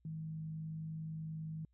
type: tone with frequency modulation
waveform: sine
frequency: 158.6 Hz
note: D#3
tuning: 33 cents sharp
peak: -40 dBFS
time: 0.05-1.65 s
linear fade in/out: 2 ms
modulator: 50.6 Hz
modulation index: 0.24
effects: added 60 Hz sine -70 dBFS peak until 1.73 s